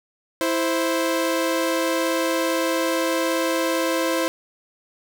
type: tone pair together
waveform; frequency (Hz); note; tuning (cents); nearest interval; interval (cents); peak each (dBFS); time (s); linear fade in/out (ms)
sawtooth; 329.6 / 523.2; E4 / C5; 0 / 0; minor sixth; 800; -19 / -19; 0.41-4.28; 0
effects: none

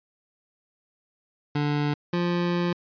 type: tone pair in turn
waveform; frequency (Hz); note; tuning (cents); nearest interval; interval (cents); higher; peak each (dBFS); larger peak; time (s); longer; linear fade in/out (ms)
25% pulse; 146.83 / 174.61; D3 / F3; 0 / 0; minor third; 300; second; -19; neither; 1.55-1.94 / 2.13-2.73; second; 5
effects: resampled to 11025 Hz

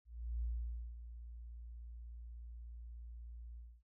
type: tone with ADSR envelope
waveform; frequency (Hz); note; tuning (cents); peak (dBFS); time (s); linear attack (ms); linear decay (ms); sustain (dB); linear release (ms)
sine; 58.27; A#1; 0; -35; 0.05-3.83; 370; 530; -12; 260
effects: none

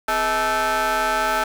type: ring-modulated tone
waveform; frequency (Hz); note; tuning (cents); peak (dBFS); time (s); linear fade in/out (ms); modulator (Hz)
25% pulse; 224.8; A3; +37; -12; 0.08-1.44; 5; 1090
effects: none

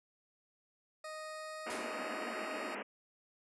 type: tone with pitch glide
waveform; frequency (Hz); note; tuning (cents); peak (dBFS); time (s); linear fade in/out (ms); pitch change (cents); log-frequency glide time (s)
20% pulse; 622.3 to 626.6; D#5 to D#5; 0 to +12; -38; 1.04-2.75; 5; +12; 1.31-2.03
type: band-pass noise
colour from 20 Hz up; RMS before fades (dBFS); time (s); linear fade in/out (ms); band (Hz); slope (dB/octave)
pink; -42; 1.66-2.83; 10; 210 to 2900; 96
type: noise with exponential decay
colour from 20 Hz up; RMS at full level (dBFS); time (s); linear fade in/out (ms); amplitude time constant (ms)
white; -43; 1.7-2.14; 1; 94
effects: resampled to 24000 Hz

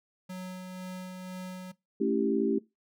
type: tone with tremolo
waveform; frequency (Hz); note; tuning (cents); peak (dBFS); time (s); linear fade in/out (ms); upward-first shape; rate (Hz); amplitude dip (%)
square; 184.3; F#3; -7; -37; 0.29-1.72; 10; sine; 2; 30
type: chord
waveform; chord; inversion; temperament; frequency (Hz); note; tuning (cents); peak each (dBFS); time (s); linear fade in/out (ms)
sine; A dominant seventh; none; equal; 220 / 277.2 / 329.6 / 392; A3 / C#4 / E4 / G4; 0 / 0 / 0 / 0; -30 / -30 / -32 / -29; 2-2.59; 10
effects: noise-tail reverb RT60 0.2 s tail -20 dB re dry

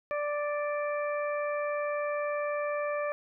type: harmonic tone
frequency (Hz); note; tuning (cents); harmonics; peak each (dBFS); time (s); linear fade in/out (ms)
587.3; D5; 0; 1 / 2 / 3 / 4; -30 / -36 / -40 / -42; 0.11-3.12; 0
effects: none

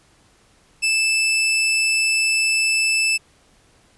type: tone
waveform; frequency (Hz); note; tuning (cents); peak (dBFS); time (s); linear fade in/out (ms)
sawtooth; 2635; E7; -1; -13; 0.82-3.18; 20
effects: pink hiss -56 dBFS RMS until 3.97 s + resampled to 24000 Hz

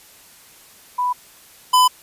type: tone pair in turn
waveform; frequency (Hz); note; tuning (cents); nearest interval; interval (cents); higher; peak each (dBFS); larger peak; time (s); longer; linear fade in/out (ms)
sine / square; 990 / 1005; B5 / B5; +4 / +30; unison; 26; second; -17 / -11; second; 0.98-1.13 / 1.73-1.88; neither; 10
effects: white hiss -47 dBFS RMS until 2.02 s + resampled to 32000 Hz

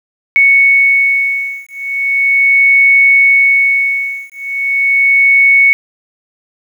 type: beating tone pair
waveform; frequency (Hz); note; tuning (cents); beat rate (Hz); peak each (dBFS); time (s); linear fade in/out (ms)
sine; 2217 / 2217.38; C#7 / C#7; 0 / 0; 0.38; -10; 0.36-5.73; 0
effects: 7-bit

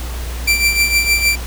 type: tone with tremolo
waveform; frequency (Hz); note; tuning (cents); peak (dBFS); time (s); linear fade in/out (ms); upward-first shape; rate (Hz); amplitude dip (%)
sawtooth; 2349; D7; 0; -6; 0.47-1.36; 10; triangle; 6.5; 70
effects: added 60 Hz sine -22 dBFS peak until 1.46 s + pink hiss -31 dBFS RMS until 1.46 s

